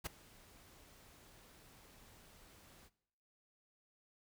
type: noise with ADSR envelope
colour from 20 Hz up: pink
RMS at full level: -38 dBFS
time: 0.04-2.9 s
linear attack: 23 ms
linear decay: 10 ms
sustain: -24 dB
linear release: 44 ms
effects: noise-tail reverb RT60 0.8 s tail -20 dB re dry

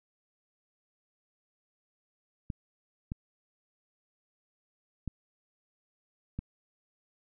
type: clicks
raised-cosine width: 5 ms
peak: -22 dBFS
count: 4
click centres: 2.502 / 3.119 / 5.077 / 6.39 s
effects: none

